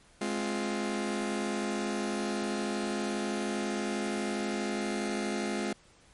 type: chord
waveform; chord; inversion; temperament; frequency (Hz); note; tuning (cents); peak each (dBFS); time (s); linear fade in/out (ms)
sawtooth; F minor; first; just; 209.5 / 261.9 / 349.2; Ab3 / C4 / F4; +15 / +2 / 0; -29 / -33 / -31; 0.21-5.73; 5
effects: pink hiss -60 dBFS RMS until 6.13 s + MP3 48 kbps